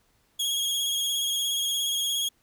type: tone with vibrato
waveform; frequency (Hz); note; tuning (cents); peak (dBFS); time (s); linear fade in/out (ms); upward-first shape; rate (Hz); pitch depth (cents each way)
sawtooth; 3295; G#7; -14; -22; 0.39-2.29; 10; square; 17; 25
effects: pink hiss -67 dBFS RMS until 2.42 s